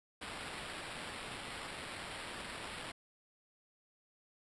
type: noise with sample-and-hold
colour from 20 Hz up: white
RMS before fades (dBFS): -45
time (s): 0.21-2.92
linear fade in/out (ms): 10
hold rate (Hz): 6300
effects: resampled to 24000 Hz